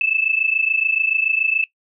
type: tone pair together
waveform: sine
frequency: 2610 / 2637 Hz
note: E7 / E7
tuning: -18 / 0 cents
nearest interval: unison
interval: 18 cents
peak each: -19 dBFS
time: 0.01-1.64 s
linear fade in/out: 2 ms
effects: noise-tail reverb RT60 0.1 s tail -18 dB re dry